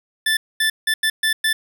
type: tone bursts at uneven times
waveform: 25% pulse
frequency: 1760 Hz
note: A6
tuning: in tune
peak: -12 dBFS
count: 6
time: 0.26-0.37 / 0.6-0.7 / 0.87-0.94 / 1.03-1.1 / 1.23-1.33 / 1.44-1.53 s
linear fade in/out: 5 ms
effects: none